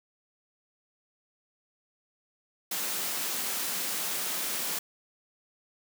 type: high-pass noise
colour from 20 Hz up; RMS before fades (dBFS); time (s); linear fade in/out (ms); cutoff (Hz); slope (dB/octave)
white; -32; 2.71-4.79; 5; 150; 96
effects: none